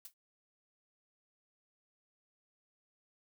blue noise with exponential decay, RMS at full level -43 dBFS, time 0.05-0.14 s, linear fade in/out 2 ms, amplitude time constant 18 ms, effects none

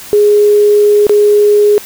sine tone with dropouts, 415.3 Hz, G#4, in tune, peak -4 dBFS, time 0.13-1.78 s, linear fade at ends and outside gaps 0 ms, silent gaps 1.068-1.095 s, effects white hiss -30 dBFS RMS until 1.85 s

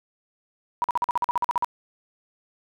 sine tone bursts, 967 Hz, B5, 37 cents flat, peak -19 dBFS, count 13, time 0.82-1.645 s, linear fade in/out 0 ms, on 21 ms, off 46 ms, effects none

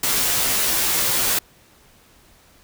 white noise with comb filter, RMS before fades -20 dBFS, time 0.03-1.39 s, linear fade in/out 5 ms, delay 14 ms, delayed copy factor -0.75, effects pink hiss -53 dBFS RMS until 2.63 s

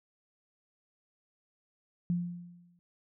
sine tone with exponential decay, 174.61 Hz, F3, in tune, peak -25 dBFS, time 2.1-2.79 s, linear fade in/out 0 ms, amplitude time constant 150 ms, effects none

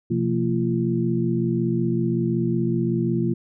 sine tone cluster, 126.8 / 172.2 / 228.2 / 343.6 Hz, B2 / F3 / A#3 / F4, +46 / -24 / -37 / -28 cents, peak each -25 dBFS, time 0.1-3.34 s, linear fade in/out 10 ms, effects none

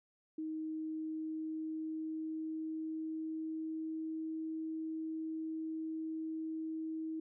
sine tone with pitch glide, 314.4 to 318.8 Hz, D#4 to D#4, +18 to +42 cents, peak -37 dBFS, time 0.38-7.2 s, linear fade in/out 5 ms, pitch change +24 cents, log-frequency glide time 0.5-4.4 s, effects none

